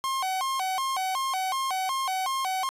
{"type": "tone with vibrato", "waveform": "45% pulse", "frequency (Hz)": 897, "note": "A5", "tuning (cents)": 33, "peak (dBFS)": -26, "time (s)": [0.04, 2.69], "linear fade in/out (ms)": 0, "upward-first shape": "square", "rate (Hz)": 2.7, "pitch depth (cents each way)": 300, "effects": ["resampled to 32000 Hz", "9-bit"]}